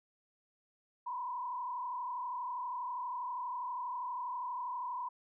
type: tone with frequency modulation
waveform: sine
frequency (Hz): 987.8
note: B5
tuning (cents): 0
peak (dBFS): -36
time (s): 1.06-5.09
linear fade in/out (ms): 10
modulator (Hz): 32.4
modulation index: 1.3
effects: none